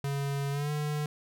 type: tone with pitch glide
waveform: square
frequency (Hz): 140 to 149.18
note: C#3 to D3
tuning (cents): +18 to +27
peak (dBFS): -30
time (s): 0.04-1.06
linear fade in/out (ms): 2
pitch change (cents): +109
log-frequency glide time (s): 0.51-0.71
effects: none